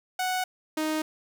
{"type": "tone pair in turn", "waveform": "sawtooth", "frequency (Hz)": [740, 311.1], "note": ["F#5", "D#4"], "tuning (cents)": [0, 0], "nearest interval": "octave + minor third", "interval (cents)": 1500, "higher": "first", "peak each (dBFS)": -22, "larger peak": "neither", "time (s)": [[0.19, 0.44], [0.77, 1.02]], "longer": "neither", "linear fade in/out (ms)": 5, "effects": []}